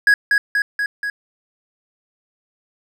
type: tone with echo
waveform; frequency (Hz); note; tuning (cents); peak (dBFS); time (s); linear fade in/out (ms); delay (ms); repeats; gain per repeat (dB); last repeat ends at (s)
triangle; 1661.2; G#6; 0; -7; 0.07-0.14; 2; 240; 4; -3; 1.1
effects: none